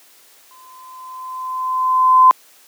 sine tone with exponential growth, 1027 Hz, C6, 33 cents flat, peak -4 dBFS, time 0.51-2.31 s, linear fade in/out 0 ms, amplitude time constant 390 ms, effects white hiss -49 dBFS RMS until 2.67 s + high-pass 300 Hz 12 dB/octave

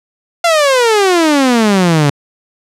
sawtooth exponential sweep, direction down, 698.5 to 139.1 Hz, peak -4 dBFS, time 0.44-2.1 s, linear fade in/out 5 ms, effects low-pass 9000 Hz 12 dB/octave

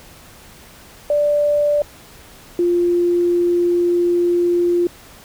sine tone pair in turn, 587.3 / 349.2 Hz, D5 / F4, 0 / 0 cents, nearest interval major sixth, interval 900 cents, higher first, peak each -13 dBFS, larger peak neither, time 1.1-1.82 / 2.59-4.87 s, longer second, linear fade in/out 2 ms, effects pink hiss -43 dBFS RMS until 5.24 s

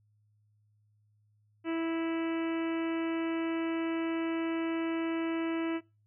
harmonic tone, 328.8 Hz, E4, 4 cents flat, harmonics 1 / 2 / 3 / 4 / 5 / 6 / 7 / 8 / 9, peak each -30 / -41 / -45 / -45 / -48 / -48 / -48 / -48 / -51 dBFS, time 1.64-5.81 s, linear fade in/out 50 ms, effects noise-tail reverb RT60 0.3 s tail -24 dB re dry + added 105 Hz sine -66 dBFS peak until 6.06 s

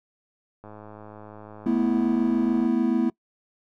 click train, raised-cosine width 1 ms, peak -29 dBFS, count 215, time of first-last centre 0.64-2.659 s, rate 106 Hz
triangle chord, A suspended second, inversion none, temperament equal, 220 / 246.9 / 329.6 Hz, A3 / B3 / E4, 0 / 0 / 0 cents, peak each -23 / -21 / -23 dBFS, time 1.66-3.1 s, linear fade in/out 5 ms
effects noise-tail reverb RT60 0.1 s tail -23 dB re dry

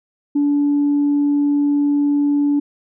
sine tone, 288.4 Hz, D4, 31 cents flat, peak -12 dBFS, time 0.35-2.6 s, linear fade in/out 10 ms, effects tanh soft clip ceiling -10 dBFS

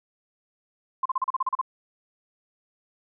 sine tone bursts, 1046.5 Hz, C6, in tune, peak -21 dBFS, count 10, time 1.03-1.614 s, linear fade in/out 5 ms, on 26 ms, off 36 ms, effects none

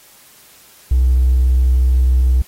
sine tone with hard clipping, 63.4 Hz, B1, 46 cents sharp, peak -10 dBFS, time 0.91-2.42 s, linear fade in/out 5 ms, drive 1 dB, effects white hiss -46 dBFS RMS until 2.47 s + AAC 48 kbps

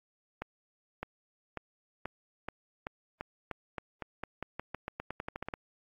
accelerating click train, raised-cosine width 0.5 ms, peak -21 dBFS, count 23, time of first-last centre 0.42-5.538 s, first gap 610 ms, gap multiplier 0.89, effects AAC 32 kbps

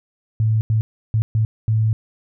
sine tone bursts at uneven times, 110 Hz, A2, in tune, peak -14 dBFS, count 5, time 0.4-0.61 / 0.7-0.81 / 1.14-1.22 / 1.35-1.45 / 1.68-1.93 s, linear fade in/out 0 ms, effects none

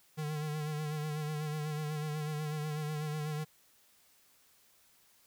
square tone with vibrato, 151.9 Hz, D#3, 41 cents flat, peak -35 dBFS, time 0.17-3.45 s, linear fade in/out 20 ms, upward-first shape sine, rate 8.1 Hz, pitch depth 41 cents each way, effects white hiss -66 dBFS RMS until 5.26 s

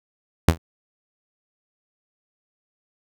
sawtooth tone with exponential decay, 82.41 Hz, E2, in tune, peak -5 dBFS, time 0.48-0.58 s, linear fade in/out 5 ms, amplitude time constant 21 ms, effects none

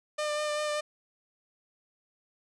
sawtooth tone with vibrato, 600 Hz, D5, 37 cents sharp, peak -25 dBFS, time 0.18-0.81 s, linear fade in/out 10 ms, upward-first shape sine, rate 5.1 Hz, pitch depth 15 cents each way, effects resampled to 22050 Hz

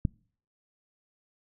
click, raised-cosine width 5 ms, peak -13 dBFS, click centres 0.052 s, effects noise-tail reverb RT60 0.5 s tail -26 dB re dry

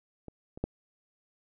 clicks, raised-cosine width 2 ms, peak -29 / -30 / -16 dBFS, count 3, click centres 0.283 / 0.575 / 0.64 s, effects none

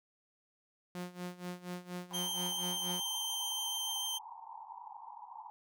sawtooth tone with tremolo, 178.6 Hz, F3, 39 cents sharp, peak -34 dBFS, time 0.95-3 s, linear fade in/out 0 ms, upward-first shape sine, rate 4.2 Hz, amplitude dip 85%
white band-pass noise, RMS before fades -49 dBFS, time 2.11-5.5 s, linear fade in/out 0 ms, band 820 to 970 Hz, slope 96 dB/octave
sawtooth tone with vibrato, 3136 Hz, G7, in tune, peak -32 dBFS, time 2.13-4.19 s, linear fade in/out 20 ms, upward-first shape sine, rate 6.9 Hz, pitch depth 9 cents each way
effects none

